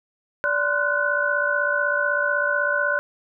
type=tone cluster; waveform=sine; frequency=581 / 1037 / 1447 / 1503 Hz; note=D5 / C6 / F#6 / F#6; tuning=-19 / -16 / -39 / +27 cents; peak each=-25 / -29 / -26 / -22 dBFS; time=0.44-2.99 s; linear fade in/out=0 ms; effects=none